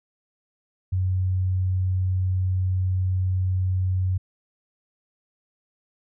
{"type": "tone", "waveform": "sine", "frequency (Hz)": 92.8, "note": "F#2", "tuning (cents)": 6, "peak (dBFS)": -20, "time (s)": [0.92, 4.18], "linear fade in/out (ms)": 10, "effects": []}